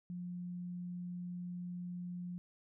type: tone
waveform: sine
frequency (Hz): 177.4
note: F3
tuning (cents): +27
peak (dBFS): -40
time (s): 0.1-2.38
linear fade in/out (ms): 0
effects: none